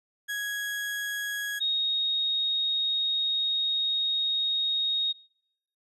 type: tone pair in turn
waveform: 35% pulse / sine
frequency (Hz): 1661.2 / 3738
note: G#6 / A#7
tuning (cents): 0 / +4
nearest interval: octave + major second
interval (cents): 1404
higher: second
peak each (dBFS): -28 / -24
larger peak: second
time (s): 0.28-1.6 / 1.6-5.13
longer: second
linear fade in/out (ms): 20
effects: noise-tail reverb RT60 0.8 s tail -25 dB re dry + resampled to 32000 Hz